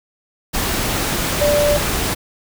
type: tone in noise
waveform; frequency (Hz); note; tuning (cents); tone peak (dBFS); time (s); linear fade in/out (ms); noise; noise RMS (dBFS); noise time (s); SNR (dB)
sine; 586; D5; -4; -13; 1.4-1.78; 20; pink; -20; 0.53-2.15; +4
effects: none